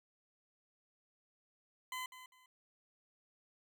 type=tone with echo; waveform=20% pulse; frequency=1019 Hz; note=C6; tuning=46 cents flat; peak=-35 dBFS; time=1.92-2.06 s; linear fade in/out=2 ms; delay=200 ms; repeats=2; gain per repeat=-12 dB; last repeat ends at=2.46 s; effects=none